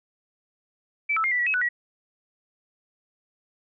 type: tone with pitch steps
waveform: sine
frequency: 2316 / 1312 / 2121 / 1973 / 1933 / 2562 / 1483 / 1924 Hz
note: D7 / E6 / C7 / B6 / B6 / E7 / F#6 / B6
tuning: -25 / -9 / +23 / -2 / -38 / -50 / +4 / -46 cents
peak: -21 dBFS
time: 1.09-1.69 s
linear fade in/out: 10 ms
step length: 75 ms
effects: none